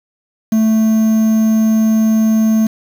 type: tone with quantisation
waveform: triangle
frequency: 220 Hz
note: A3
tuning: in tune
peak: -7 dBFS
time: 0.52-2.67 s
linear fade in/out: 5 ms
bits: 5
effects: none